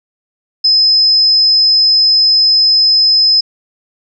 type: tone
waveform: sine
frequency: 5100 Hz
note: D#8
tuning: 42 cents sharp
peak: -6 dBFS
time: 0.64-3.41 s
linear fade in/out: 10 ms
effects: none